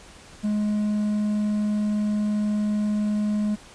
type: tone with quantisation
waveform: triangle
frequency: 209.9 Hz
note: G#3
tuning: 19 cents sharp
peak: -19 dBFS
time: 0.43-3.56 s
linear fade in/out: 20 ms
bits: 8
effects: pink hiss -47 dBFS RMS until 3.74 s + resampled to 22050 Hz